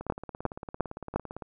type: two click trains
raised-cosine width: 1 ms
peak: -11 / -24 dBFS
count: 4 / 26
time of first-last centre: 0.1-1.16 / 0.01-1.422 s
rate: 2.83 / 17.7 Hz
effects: none